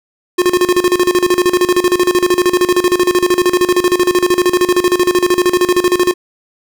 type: tone with tremolo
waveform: square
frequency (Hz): 358.9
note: F4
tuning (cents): +47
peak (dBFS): -8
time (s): 0.38-6.14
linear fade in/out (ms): 10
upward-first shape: square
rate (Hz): 13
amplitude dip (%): 80
effects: none